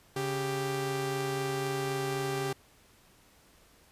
sawtooth tone pair together, 139.1 / 393.4 Hz, C#3 / G4, +6 / +6 cents, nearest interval octave + tritone, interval 1800 cents, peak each -31 / -28 dBFS, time 0.16-2.53 s, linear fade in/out 5 ms, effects pink hiss -61 dBFS RMS until 3.91 s + resampled to 32000 Hz

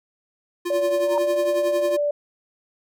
square tone with tremolo, 350 Hz, F4, 4 cents sharp, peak -23 dBFS, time 0.65-1.97 s, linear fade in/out 10 ms, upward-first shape triangle, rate 11 Hz, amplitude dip 80%
sine tone with pitch glide, 573 to 584.4 Hz, D5 to D5, -43 to -9 cents, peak -19 dBFS, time 0.7-2.11 s, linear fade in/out 5 ms, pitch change +34 cents, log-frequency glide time 0.93-1.28 s
sine tone with exponential growth, 932.3 Hz, A#5, in tune, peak -19 dBFS, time 1.01-1.18 s, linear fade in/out 1 ms, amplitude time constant 35 ms
effects none

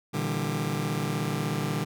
sawtooth chord, E half-diminished seventh, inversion second, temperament just, 118.67 / 148.33 / 164.81 / 197.78 Hz, Bb2 / D3 / E3 / G3, +31 / +18 / 0 / +16 cents, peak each -30 / -26 / -31 / -29 dBFS, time 0.13-1.85 s, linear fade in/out 20 ms, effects none

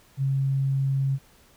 sine tone, 135.9 Hz, C#3, 34 cents flat, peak -21 dBFS, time 0.17-1.19 s, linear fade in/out 50 ms, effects pink hiss -57 dBFS RMS until 1.56 s

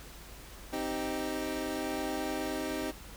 25% pulse chord, C minor, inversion none, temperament equal, 261.6 / 311.1 / 392 Hz, C4 / Eb4 / G4, 0 / 0 / 0 cents, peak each -34 / -32 / -35 dBFS, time 0.72-2.92 s, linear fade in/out 20 ms, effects added 50 Hz sine -50 dBFS peak until 3.16 s + pink hiss -50 dBFS RMS until 3.16 s

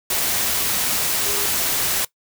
sine tone in noise, 407.9 Hz, G#4, 31 cents flat, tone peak -31 dBFS, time 1.26-1.46 s, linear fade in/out 5 ms, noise white, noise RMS -21 dBFS, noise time 0.1-2.05 s, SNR -13 dB, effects noise-tail reverb RT60 0.1 s tail -20 dB re dry

